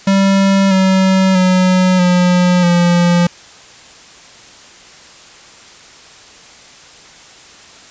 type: tone with pitch steps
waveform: square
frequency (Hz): 195.1 / 189.66 / 184.36 / 179.22 / 174.22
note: G3 / F#3 / F#3 / F3 / F3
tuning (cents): -8 / +43 / -6 / +45 / -4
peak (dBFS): -9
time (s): 0.07-3.27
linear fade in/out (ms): 5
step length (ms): 640
effects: white hiss -39 dBFS RMS until 7.9 s + resampled to 16000 Hz